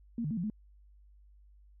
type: tone with pitch steps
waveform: sine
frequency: 232.7 / 151.1 / 223.7 / 173.4 / 213.8 Hz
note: A#3 / D3 / A3 / F3 / A3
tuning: -3 / +50 / +29 / -12 / -49 cents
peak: -31 dBFS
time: 0.18-0.5 s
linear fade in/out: 2 ms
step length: 64 ms
effects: added 50 Hz sine -56 dBFS peak until 1.8 s